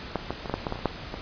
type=clicks; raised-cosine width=1 ms; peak=-11 / -14 / -19 / -16 / -11 / -13 / -15 / -22 / -23 / -8 / -19 dBFS; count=11; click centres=0.157 / 0.306 / 0.458 / 0.497 / 0.54 / 0.668 / 0.724 / 0.757 / 0.79 / 0.857 / 1.141 s; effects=pink hiss -39 dBFS RMS until 1.21 s + resampled to 11025 Hz